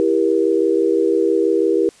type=chord; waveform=sine; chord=E diminished; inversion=none; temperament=just; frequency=329.6 / 395.6 / 474.7 Hz; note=E4 / G4 / Bb4; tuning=0 / +16 / +31 cents; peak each=-18 / -17 / -18 dBFS; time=0-1.89 s; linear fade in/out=0 ms; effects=white hiss -49 dBFS RMS until 2 s + resampled to 22050 Hz